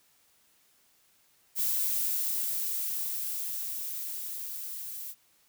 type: noise with level ramp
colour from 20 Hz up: violet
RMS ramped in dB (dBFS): -28 to -40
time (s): 1.55-5.15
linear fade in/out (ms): 50
effects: white hiss -66 dBFS RMS until 5.48 s